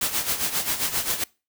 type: noise with tremolo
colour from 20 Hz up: white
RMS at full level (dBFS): -23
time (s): 0.01-1.24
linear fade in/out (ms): 5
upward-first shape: sine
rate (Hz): 7.5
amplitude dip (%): 70
effects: noise-tail reverb RT60 0.3 s tail -24 dB re dry